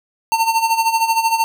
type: tone with tremolo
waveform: square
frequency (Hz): 905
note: A5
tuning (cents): +48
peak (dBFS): -12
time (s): 0.32-1.44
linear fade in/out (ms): 0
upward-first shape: sine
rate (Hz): 13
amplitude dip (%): 70
effects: none